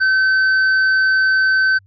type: tone with hard clipping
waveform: sine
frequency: 1535 Hz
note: G6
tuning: 37 cents flat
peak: -13 dBFS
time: 0-1.79 s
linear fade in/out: 20 ms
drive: 4 dB
effects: added 97 Hz sine -48 dBFS peak until 1.86 s + resampled to 16000 Hz